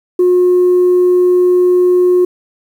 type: tone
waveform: sine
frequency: 360 Hz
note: F#4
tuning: 47 cents flat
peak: -5 dBFS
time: 0.19-2.25 s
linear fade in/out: 5 ms
effects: tanh soft clip ceiling -4 dBFS + 7-bit